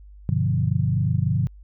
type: chord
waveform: sine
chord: G dominant seventh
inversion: none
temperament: equal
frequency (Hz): 98 / 123.47 / 146.83 / 174.61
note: G2 / B2 / D3 / F3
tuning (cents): 0 / 0 / 0 / 0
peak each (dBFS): -24 / -23 / -24 / -27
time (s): 0.29-1.47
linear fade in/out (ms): 0
effects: added 50 Hz sine -42 dBFS peak until 1.63 s